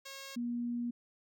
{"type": "tone pair in turn", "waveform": ["5% pulse", "sine"], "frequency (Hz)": [544, 239.3], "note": ["C#5", "A#3"], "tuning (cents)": [-33, 46], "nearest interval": "octave + major second", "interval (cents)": 1421, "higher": "first", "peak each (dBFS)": [-33, -33], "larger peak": "neither", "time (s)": [[0.05, 0.36], [0.36, 0.91]], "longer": "second", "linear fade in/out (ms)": 10, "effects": []}